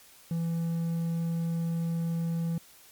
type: tone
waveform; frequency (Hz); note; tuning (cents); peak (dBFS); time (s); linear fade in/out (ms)
triangle; 166.7; E3; +20; -25; 0.31-2.58; 2
effects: white hiss -55 dBFS RMS until 2.91 s + MP3 96 kbps